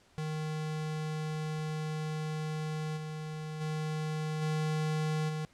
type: tone with level steps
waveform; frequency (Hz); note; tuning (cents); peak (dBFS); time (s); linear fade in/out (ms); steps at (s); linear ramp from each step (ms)
square; 155; D#3; -6; -34 / -38 / -33 / -30 / -34; 0.18-5.45; 0; 2.96 / 3.6 / 4.41 / 5.28; 20
effects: pink hiss -64 dBFS RMS until 5.53 s + low-pass 8000 Hz 12 dB/octave